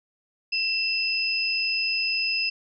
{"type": "tone pair together", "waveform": "sine", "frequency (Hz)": [2679, 5057], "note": ["E7", "D#8"], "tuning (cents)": [27, 27], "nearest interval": "major seventh", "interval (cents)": 1100, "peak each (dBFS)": [-25, -26], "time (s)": [0.52, 2.5], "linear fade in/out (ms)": 10, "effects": []}